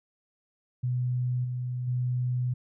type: tone with level steps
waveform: sine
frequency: 124.7 Hz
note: B2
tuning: 17 cents sharp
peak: -25 / -29 / -25 dBFS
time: 0.83-2.54 s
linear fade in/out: 10 ms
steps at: 1.44 / 1.87 s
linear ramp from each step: 10 ms
effects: none